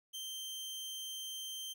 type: tone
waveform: sawtooth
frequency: 3136 Hz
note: G7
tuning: in tune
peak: -38 dBFS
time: 0.13-1.74 s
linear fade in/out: 20 ms
effects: none